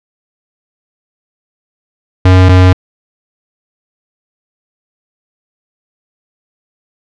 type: tone pair in turn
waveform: square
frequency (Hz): 92.5 / 92.05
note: F#2 / F#2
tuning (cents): 0 / -8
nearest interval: unison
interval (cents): 8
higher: first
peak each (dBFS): -3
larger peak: neither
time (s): 2.25-2.49 / 2.49-2.73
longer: neither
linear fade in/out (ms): 5
effects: low-pass 4000 Hz 12 dB/octave